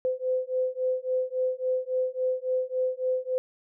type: beating tone pair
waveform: sine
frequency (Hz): 510 / 513.6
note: C5 / C5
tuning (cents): -44 / -32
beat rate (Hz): 3.6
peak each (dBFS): -28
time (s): 0.05-3.38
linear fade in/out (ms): 0
effects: none